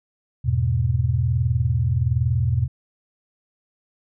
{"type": "chord", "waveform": "sine", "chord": "E major", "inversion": "none", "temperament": "equal", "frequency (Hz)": [82.41, 103.83, 123.47], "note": ["E2", "G#2", "B2"], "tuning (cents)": [0, 0, 0], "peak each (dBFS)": [-23, -24, -20], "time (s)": [0.44, 2.68], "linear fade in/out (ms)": 20, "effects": []}